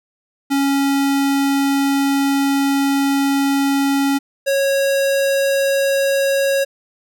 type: tone pair in turn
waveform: square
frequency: 277.2 / 549.6 Hz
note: C#4 / C#5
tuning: 0 / -15 cents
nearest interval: octave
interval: 1185 cents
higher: second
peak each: -15 dBFS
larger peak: neither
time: 0.5-4.19 / 4.46-6.65 s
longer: first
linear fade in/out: 20 ms
effects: none